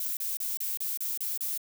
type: noise bursts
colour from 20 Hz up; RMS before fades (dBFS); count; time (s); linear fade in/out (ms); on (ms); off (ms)
violet; -32; 8; 0-1.577; 2; 170; 31
effects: none